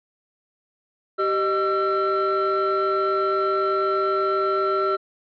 triangle tone cluster, 388.2 / 617 / 1346 Hz, G4 / D#5 / E6, -17 / -15 / +36 cents, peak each -20 / -25 / -20 dBFS, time 1.18-4.97 s, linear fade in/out 20 ms, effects tanh soft clip ceiling -12 dBFS + resampled to 11025 Hz

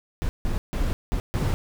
brown noise bursts at uneven times, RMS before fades -24 dBFS, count 5, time 0.22-0.29 / 0.45-0.58 / 0.73-0.93 / 1.12-1.2 / 1.34-1.54 s, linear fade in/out 0 ms, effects none

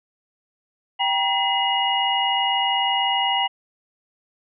sine tone cluster, 783 / 951 / 2029 / 2876 Hz, G5 / A#5 / B6 / F#7, -2 / +34 / +46 / -50 cents, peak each -23 / -25 / -28 / -22 dBFS, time 0.99-3.48 s, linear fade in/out 20 ms, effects none

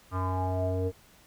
square tone with low-pass filter sweep, 92.7 Hz, F#2, 4 cents sharp, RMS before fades -29 dBFS, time 0.11-0.92 s, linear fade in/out 50 ms, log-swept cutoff 1200 to 470 Hz, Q 7.4, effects pink hiss -58 dBFS RMS until 1.26 s

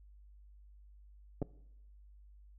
clicks, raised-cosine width 2 ms, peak -23 dBFS, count 2, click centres 1.418 / 1.425 s, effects noise-tail reverb RT60 0.8 s tail -20 dB re dry + added 50 Hz sine -55 dBFS peak until 2.58 s

